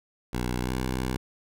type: tone with pitch glide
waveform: 10% pulse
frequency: 61.3 to 63.65 Hz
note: B1 to C2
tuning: -12 to -47 cents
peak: -19 dBFS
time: 0.33-1.17 s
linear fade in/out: 5 ms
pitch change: +65 cents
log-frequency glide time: 0.59-0.72 s
effects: none